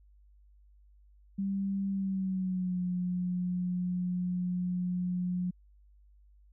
sine tone with pitch glide, 196 to 179.73 Hz, G3 to F3, 0 to +50 cents, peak -29 dBFS, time 1.38-5.51 s, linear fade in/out 10 ms, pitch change -150 cents, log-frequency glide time 1.9-2.81 s, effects added 50 Hz sine -57 dBFS peak until 6.52 s

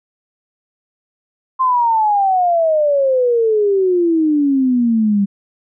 sine exponential sweep, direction down, 1056 to 196 Hz, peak -11 dBFS, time 1.59-5.26 s, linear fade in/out 20 ms, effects none

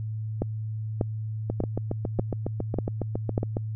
two click trains, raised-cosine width 2 ms, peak -11 / -14 dBFS, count 6 / 16, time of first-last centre 0.42-3.379 / 1.5-3.569 s, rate 1.69 / 7.25 Hz, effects added 109 Hz sine -29 dBFS peak until 3.75 s

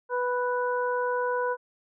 harmonic tone, 493.9 Hz, B4, in tune, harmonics 1 / 2 / 3, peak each -27 / -29 / -33 dBFS, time 0.09-1.57 s, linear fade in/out 50 ms, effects none

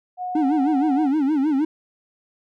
sine tone with pitch glide, 728 to 738.2 Hz, F#5 to F#5, -28 to -4 cents, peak -25 dBFS, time 0.17-1.1 s, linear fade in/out 50 ms, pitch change +24 cents, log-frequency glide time 0.28-0.66 s
triangle tone with vibrato, 289.5 Hz, D4, 25 cents flat, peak -15 dBFS, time 0.35-1.65 s, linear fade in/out 5 ms, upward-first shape sine, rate 6.4 Hz, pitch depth 160 cents each way
effects none

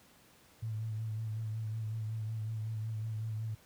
sine tone with vibrato, 110 Hz, A2, in tune, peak -34 dBFS, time 0.62-3.55 s, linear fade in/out 10 ms, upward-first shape sine, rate 5.4 Hz, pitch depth 35 cents each way, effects pink hiss -62 dBFS RMS until 3.65 s + high-pass 60 Hz 12 dB/octave

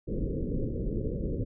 pink low-pass noise, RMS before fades -31 dBFS, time 0.07-1.45 s, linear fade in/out 20 ms, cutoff 540 Hz, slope 96 dB/octave, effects none

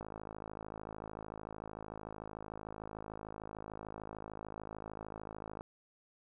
click train, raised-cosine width 1 ms, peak -30 dBFS, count 300, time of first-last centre 0.01-5.609 s, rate 53.4 Hz, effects none

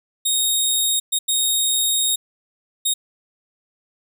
15% pulse tone bursts at uneven times, 3729 Hz, A#7, in tune, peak -10 dBFS, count 4, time 0.25-1 / 1.12-1.19 / 1.28-2.16 / 2.85-2.94 s, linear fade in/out 10 ms, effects none

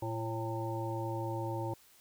harmonic tone with a mistuned harmonic, 113.4 Hz, A#2, 47 cents flat, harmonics 1 / 3 / 5 / 7 / 8, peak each -37 / -39 / -42 / -45 / -41 dBFS, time 0.02-1.74 s, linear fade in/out 5 ms, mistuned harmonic 5, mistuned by -56 cents, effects white hiss -62 dBFS RMS until 2 s

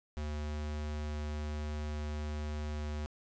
square tone, 75.1 Hz, D2, 39 cents sharp, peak -36 dBFS, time 0.17-3.06 s, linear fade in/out 0 ms, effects resampled to 16000 Hz + 12-bit

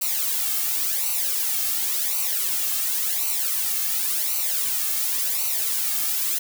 blue noise with flanger, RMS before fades -24 dBFS, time 0.01-6.39 s, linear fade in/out 10 ms, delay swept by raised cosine 0.58 to 2.08 ms, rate 0.92 Hz, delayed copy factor -0.75, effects none

